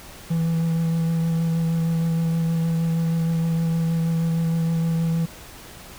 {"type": "tone with vibrato", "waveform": "triangle", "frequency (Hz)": 164.81, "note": "E3", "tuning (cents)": 0, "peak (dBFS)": -17, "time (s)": [0.3, 5.26], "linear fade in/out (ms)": 10, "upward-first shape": "sine", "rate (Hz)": 6.4, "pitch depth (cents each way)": 13, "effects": ["pink hiss -42 dBFS RMS until 5.98 s"]}